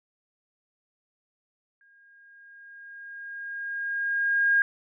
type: tone with exponential growth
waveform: sine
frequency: 1623 Hz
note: G#6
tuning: 40 cents flat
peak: -17 dBFS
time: 1.81-4.62 s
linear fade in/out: 1 ms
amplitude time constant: 610 ms
effects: none